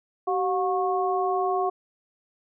sine tone cluster, 381.2 / 722 / 1097 Hz, G4 / F#5 / C#6, -48 / -43 / -18 cents, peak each -26 / -25 / -29 dBFS, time 0.27-1.7 s, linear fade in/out 10 ms, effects none

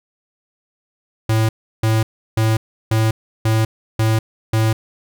square tone bursts, 110.8 Hz, A2, 13 cents sharp, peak -14 dBFS, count 7, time 1.29-4.73 s, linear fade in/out 5 ms, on 200 ms, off 340 ms, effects none

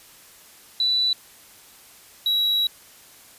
sine / triangle tone pair in turn, 3966 / 3884 Hz, B7 / B7, +7 / -30 cents, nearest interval unison, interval 37 cents, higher first, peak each -18 / -17 dBFS, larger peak second, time 0.8-1.13 / 2.26-2.67 s, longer second, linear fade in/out 2 ms, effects white hiss -49 dBFS RMS until 3.38 s + resampled to 32000 Hz

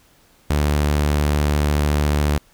sawtooth tone, 73.8 Hz, D2, 9 cents sharp, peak -12 dBFS, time 0.5-2.38 s, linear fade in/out 5 ms, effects pink hiss -55 dBFS RMS until 2.53 s

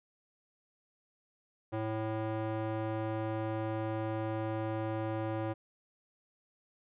square tone with band-pass filter, 110 Hz, A2, in tune, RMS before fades -35 dBFS, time 1.72-5.54 s, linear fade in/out 20 ms, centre 540 Hz, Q 0.83, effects resampled to 8000 Hz

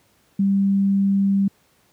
sine tone, 196.9 Hz, G3, 8 cents sharp, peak -15 dBFS, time 0.39-1.48 s, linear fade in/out 5 ms, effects pink hiss -60 dBFS RMS until 1.92 s + high-pass 80 Hz 12 dB/octave

